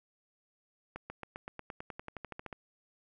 accelerating click train, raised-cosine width 0.5 ms, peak -26 dBFS, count 17, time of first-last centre 0.96-2.528 s, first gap 140 ms, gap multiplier 0.95, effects none

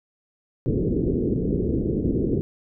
white low-pass noise, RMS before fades -23 dBFS, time 0.66-2.41 s, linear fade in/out 0 ms, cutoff 430 Hz, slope 48 dB/octave, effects none

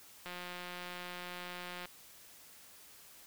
click train, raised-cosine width 0.3 ms, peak -28 dBFS, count 285, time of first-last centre 0.26-1.856 s, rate 178 Hz, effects white hiss -57 dBFS RMS until 3.26 s

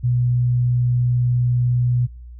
sine tone, 122.8 Hz, B2, 9 cents flat, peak -15 dBFS, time 0.03-2.07 s, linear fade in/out 20 ms, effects noise-tail reverb RT60 0.4 s tail -25 dB re dry + added 60 Hz sine -35 dBFS peak until 2.39 s

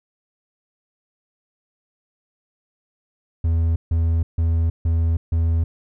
triangle tone bursts, 82.41 Hz, E2, in tune, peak -14 dBFS, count 5, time 3.44-5.64 s, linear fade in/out 5 ms, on 320 ms, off 150 ms, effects none

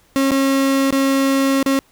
35% pulse tone with dropouts, 271.5 Hz, C#4, 36 cents flat, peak -12 dBFS, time 0.16-1.79 s, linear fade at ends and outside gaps 0 ms, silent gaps 0.308-0.316 / 0.906-0.926 / 1.628-1.661 s, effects pink hiss -55 dBFS RMS until 1.91 s

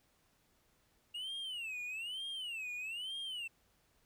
triangle tone with vibrato, 2808 Hz, F7, 9 cents sharp, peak -38 dBFS, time 1.14-3.48 s, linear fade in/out 10 ms, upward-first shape sine, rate 1.1 Hz, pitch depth 240 cents each way, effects pink hiss -73 dBFS RMS until 4.05 s

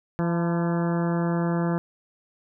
harmonic tone with a mistuned harmonic, 170 Hz, F3, 46 cents flat, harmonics 1 / 2 / 3 / 4 / 5 / 6 / 7 / 8 / 9 / 10, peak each -23 / -29 / -33 / -35 / -37 / -39 / -40 / -41 / -42 / -43 dBFS, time 0.19-1.78 s, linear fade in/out 0 ms, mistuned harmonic 5, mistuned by +53 cents, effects none

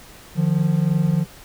triangle tone pair together, 151.77 / 174.61 Hz, D#3 / F3, -43 / 0 cents, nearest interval major second, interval 243 cents, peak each -17 dBFS, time 0.35-1.26 s, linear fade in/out 50 ms, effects pink hiss -44 dBFS RMS until 1.44 s

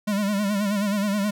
square tone with vibrato, 203.5 Hz, G#3, 35 cents flat, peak -22 dBFS, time 0.07-1.31 s, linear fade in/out 10 ms, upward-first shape sine, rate 9.4 Hz, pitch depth 76 cents each way, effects none

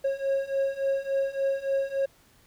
triangle beating tone pair, 543 / 546.5 Hz, C#5 / C#5, -36 / -25 cents, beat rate 3.5 Hz, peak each -27 / -25 dBFS, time 0.04-2.06 s, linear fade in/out 10 ms, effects pink hiss -60 dBFS RMS until 2.46 s

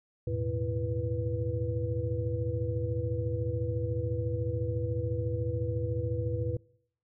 sine tone cluster, 81.8 / 107.8 / 121.8 / 332.8 / 489.6 Hz, E2 / A2 / B2 / E4 / B4, -13 / -35 / -24 / +17 / -15 cents, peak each -36 / -32 / -36 / -40 / -35 dBFS, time 0.27-6.57 s, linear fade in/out 5 ms, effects noise-tail reverb RT60 0.7 s tail -24 dB re dry

